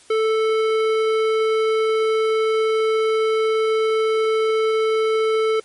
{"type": "tone with hard clipping", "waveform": "triangle", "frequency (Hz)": 440, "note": "A4", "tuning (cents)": 0, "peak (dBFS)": -18, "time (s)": [0.1, 5.6], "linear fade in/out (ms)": 5, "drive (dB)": 18, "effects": ["white hiss -50 dBFS RMS until 5.64 s", "MP3 48 kbps"]}